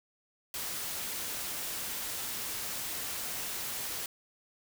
white noise, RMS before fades -37 dBFS, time 0.54-4.06 s, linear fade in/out 2 ms, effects none

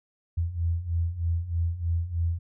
sine beating tone pair, 82.41 / 85.61 Hz, E2 / F2, 0 / -34 cents, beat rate 3.2 Hz, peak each -30 / -26 dBFS, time 0.37-2.39 s, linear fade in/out 10 ms, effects none

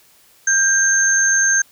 sine tone pair together, 1586 / 6344 Hz, G6 / G8, +20 / +20 cents, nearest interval 2 octaves, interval 2400 cents, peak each -15 dBFS, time 0.47-1.62 s, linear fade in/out 5 ms, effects white hiss -52 dBFS RMS until 1.71 s

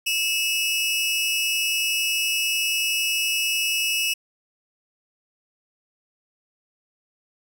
sawtooth tone pair together, 2621 / 2890 Hz, E7 / F#7, -11 / -41 cents, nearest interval major second, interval 170 cents, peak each -20 / -22 dBFS, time 0.06-4.14 s, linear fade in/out 10 ms, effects none

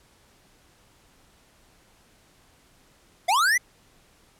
square linear sweep, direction up, 659.3 to 2058 Hz, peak -19 dBFS, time 3.28-3.58 s, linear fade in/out 10 ms, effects pink hiss -59 dBFS RMS until 4.39 s + low-pass 12000 Hz 12 dB/octave

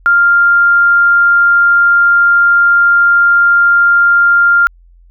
sine tone, 1396.9 Hz, F6, in tune, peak -5 dBFS, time 0.06-4.67 s, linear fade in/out 0 ms, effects added 43 Hz sine -40 dBFS peak until 5.1 s

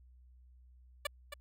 10% pulse tone with echo, 580 Hz, D5, 22 cents flat, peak -24 dBFS, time 1.05-1.07 s, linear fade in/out 5 ms, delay 270 ms, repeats 1, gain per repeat -9 dB, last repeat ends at 1.34 s, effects added 62 Hz sine -57 dBFS peak until 1.4 s + AAC 64 kbps

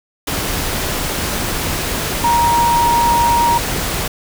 sine tone in noise, 942 Hz, A#5, 18 cents sharp, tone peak -11 dBFS, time 2.24-3.58 s, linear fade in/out 5 ms, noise pink, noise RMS -20 dBFS, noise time 0.27-4.08 s, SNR +6 dB, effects none

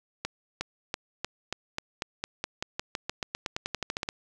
accelerating click train, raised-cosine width 0.2 ms, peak -13 dBFS, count 24, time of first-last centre 0.25-4.089 s, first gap 360 ms, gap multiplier 0.92, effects none

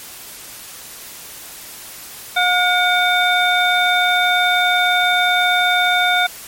harmonic tone with a mistuned harmonic, 720 Hz, F#5, 47 cents flat, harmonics 1 / 2 / 3 / 5, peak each -17 / -17 / -20 / -19 dBFS, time 2.36-6.27 s, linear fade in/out 10 ms, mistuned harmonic 3, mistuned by +73 cents, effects white hiss -35 dBFS RMS until 6.47 s + MP3 64 kbps

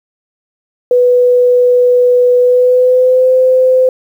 sine tone with pitch glide, 493.9 to 513.7 Hz, B4 to C5, 0 to -32 cents, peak -5 dBFS, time 0.91-3.89 s, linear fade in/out 2 ms, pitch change +68 cents, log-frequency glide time 2.39-3.31 s, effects 7-bit

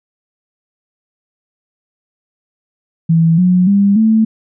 sine tone with pitch steps, 164.3 / 181.25 / 199.95 / 220.6 Hz, E3 / F#3 / G3 / A3, -5 / -35 / +35 / +5 cents, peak -7 dBFS, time 3.09-4.25 s, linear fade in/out 10 ms, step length 290 ms, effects none

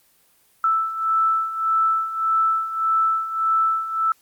sine beating tone pair, 1318.5 / 1320.2 Hz, E6 / E6, 0 / +2 cents, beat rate 1.7 Hz, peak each -24 / -19 dBFS, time 0.64-4.12 s, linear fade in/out 2 ms, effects white hiss -59 dBFS RMS until 4.21 s + Opus 24 kbps

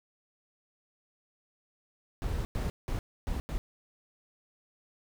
brown noise bursts at uneven times, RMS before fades -32 dBFS, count 5, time 2.22-2.45 / 2.55-2.7 / 2.88-2.99 / 3.27-3.4 / 3.49-3.58 s, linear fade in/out 0 ms, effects none

